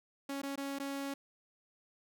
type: tone with dropouts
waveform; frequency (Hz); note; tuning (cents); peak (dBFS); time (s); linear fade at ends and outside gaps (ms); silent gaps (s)
sawtooth; 277.2; C#4; 0; -33; 0.29-1.14; 5; 0.418-0.432 / 0.558-0.576 / 0.787-0.798
effects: none